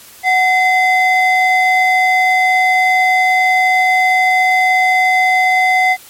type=ring-modulated tone; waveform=triangle; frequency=1396.9 Hz; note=F6; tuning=in tune; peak=-4 dBFS; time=0.23-5.97 s; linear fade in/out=50 ms; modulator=654 Hz; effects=white hiss -39 dBFS RMS until 6.09 s + MP3 64 kbps